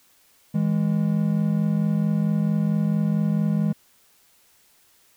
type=tone pair together; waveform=triangle; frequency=161.31 / 205.8 Hz; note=E3 / G#3; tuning=-37 / -16 cents; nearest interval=major third; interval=421 cents; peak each=-20 dBFS; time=0.54-3.73 s; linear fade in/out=10 ms; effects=white hiss -59 dBFS RMS until 5.16 s